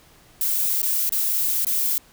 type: noise with dropouts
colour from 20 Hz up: violet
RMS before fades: -22 dBFS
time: 0.41-1.98 s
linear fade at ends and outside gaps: 1 ms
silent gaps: 0.818-0.829 / 1.093-1.122 / 1.649-1.668 s
effects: pink hiss -53 dBFS RMS until 2.12 s